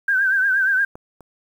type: tone with vibrato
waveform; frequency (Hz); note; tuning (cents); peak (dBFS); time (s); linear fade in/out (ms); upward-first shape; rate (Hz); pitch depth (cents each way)
sine; 1564; G6; -4; -15; 0.08-0.85; 5; triangle; 8.5; 84
type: clicks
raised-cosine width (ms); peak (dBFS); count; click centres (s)
1; -23 / -29; 2; 0.955 / 1.207
effects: 8-bit